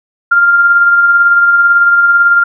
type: tone with tremolo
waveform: sine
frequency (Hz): 1396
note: F6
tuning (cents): -1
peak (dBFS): -3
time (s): 0.31-2.44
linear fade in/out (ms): 10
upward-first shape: sine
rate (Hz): 18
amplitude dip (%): 35
effects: none